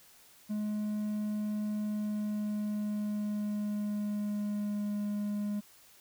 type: tone with pitch glide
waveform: triangle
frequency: 210.7 to 206.6 Hz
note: G#3 to G#3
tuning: +25 to -9 cents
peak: -29 dBFS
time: 0.49-5.61 s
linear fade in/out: 20 ms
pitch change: -34 cents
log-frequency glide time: 1.82-4.91 s
effects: white hiss -59 dBFS RMS until 6 s